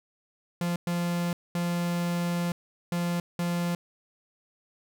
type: tone bursts at uneven times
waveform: 45% pulse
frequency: 173.4 Hz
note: F3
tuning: 12 cents flat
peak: -26 dBFS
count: 5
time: 0.61-0.76 / 0.87-1.33 / 1.55-2.52 / 2.92-3.2 / 3.39-3.75 s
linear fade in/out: 2 ms
effects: none